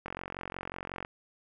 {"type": "click train", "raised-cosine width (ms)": 0.5, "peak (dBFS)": -22, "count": 46, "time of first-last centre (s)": [0.06, 1.049], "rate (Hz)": 45.5, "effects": []}